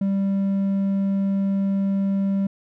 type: tone with hard clipping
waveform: sine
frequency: 196 Hz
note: G3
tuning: in tune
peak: -20 dBFS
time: 0.01-2.47 s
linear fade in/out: 5 ms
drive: 3 dB
effects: none